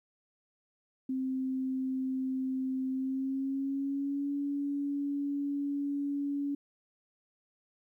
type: tone with pitch glide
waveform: sine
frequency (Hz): 261.6 to 283.6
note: C4 to C#4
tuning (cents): 0 to +40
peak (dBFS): -30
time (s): 1.09-6.55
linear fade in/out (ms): 5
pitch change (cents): +140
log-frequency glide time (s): 2.9-4.31
effects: 12-bit